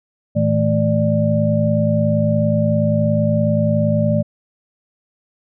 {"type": "tone cluster", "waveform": "sine", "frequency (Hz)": [110.6, 161.2, 218.3, 589], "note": ["A2", "E3", "A3", "D5"], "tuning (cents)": [9, -38, -13, 5], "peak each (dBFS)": -19, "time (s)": [0.35, 4.23], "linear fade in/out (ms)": 20, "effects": []}